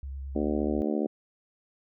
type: tone with vibrato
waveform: sine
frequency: 67.9 Hz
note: C#2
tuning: 35 cents flat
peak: -34 dBFS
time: 0.03-0.82 s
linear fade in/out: 0 ms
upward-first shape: triangle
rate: 9.3 Hz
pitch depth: 33 cents each way
type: harmonic tone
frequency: 74.7 Hz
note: D2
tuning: 30 cents sharp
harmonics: 3 / 4 / 5 / 6 / 7 / 8 / 9 / 10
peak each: -30 / -30 / -32 / -37 / -37 / -37 / -46 / -44 dBFS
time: 0.35-1.07 s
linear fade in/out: 10 ms
effects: none